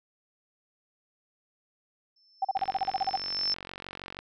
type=tone with exponential growth; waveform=sine; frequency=5300 Hz; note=E8; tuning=9 cents sharp; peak=-24 dBFS; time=2.16-3.54 s; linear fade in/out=5 ms; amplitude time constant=300 ms
type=tone bursts; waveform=sine; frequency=773 Hz; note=G5; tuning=24 cents flat; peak=-23 dBFS; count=12; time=2.42-3.163 s; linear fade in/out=5 ms; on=28 ms; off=37 ms
type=click train; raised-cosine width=0.3 ms; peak=-23 dBFS; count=76; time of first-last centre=2.57-4.19 s; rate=46.3 Hz
effects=none